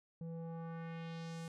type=tone with low-pass filter sweep; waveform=square; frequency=165.2 Hz; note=E3; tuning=4 cents sharp; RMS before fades=-45 dBFS; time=0.21-1.48 s; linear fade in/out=2 ms; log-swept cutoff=360 to 9600 Hz; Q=1.4; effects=none